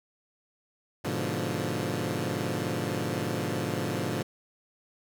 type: chord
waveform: 15% pulse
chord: G# diminished seventh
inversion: none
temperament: equal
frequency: 103.83 / 123.47 / 146.83 / 174.61 Hz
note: G#2 / B2 / D3 / F3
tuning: 0 / 0 / 0 / 0 cents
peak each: -28 dBFS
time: 1.04-4.23 s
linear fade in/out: 10 ms
effects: none